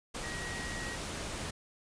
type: tone in noise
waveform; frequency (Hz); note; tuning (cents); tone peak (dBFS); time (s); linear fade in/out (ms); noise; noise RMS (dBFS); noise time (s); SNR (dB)
sine; 1900; A#6; +33; -41; 0.23-0.96; 10; pink; -39; 0.14-1.51; -5
effects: resampled to 22050 Hz

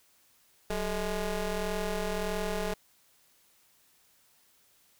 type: ring-modulated tone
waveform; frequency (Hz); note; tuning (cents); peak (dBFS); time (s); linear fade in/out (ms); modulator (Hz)
20% pulse; 206.2; G#3; -12; -22; 0.7-2.74; 5; 227
effects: white hiss -65 dBFS RMS until 4.99 s

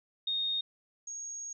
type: tone pair in turn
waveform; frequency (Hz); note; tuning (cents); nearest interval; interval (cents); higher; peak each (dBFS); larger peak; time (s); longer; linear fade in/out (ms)
sine; 3700 / 6579; A#7 / G#8; -14 / -17; minor seventh; 997; second; -29 / -38; first; 0.27-0.61 / 1.07-1.53; second; 5
effects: none

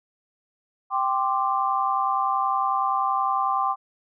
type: chord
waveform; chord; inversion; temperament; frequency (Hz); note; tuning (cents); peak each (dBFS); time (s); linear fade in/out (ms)
sine; G suspended fourth; none; just; 784 / 1045.3 / 1176; G5 / C6 / D6; 0 / -2 / +2; -25; 0.9-3.76; 50
effects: none

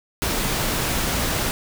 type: noise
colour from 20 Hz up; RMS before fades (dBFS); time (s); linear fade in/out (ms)
pink; -23; 0.22-1.51; 0
effects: none

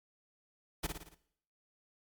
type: noise with echo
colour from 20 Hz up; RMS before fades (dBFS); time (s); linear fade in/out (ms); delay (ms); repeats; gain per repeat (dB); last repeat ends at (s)
pink; -34; 0.83-0.87; 10; 56; 5; -5; 1.15
effects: noise-tail reverb RT60 0.7 s tail -18 dB re dry + MP3 96 kbps

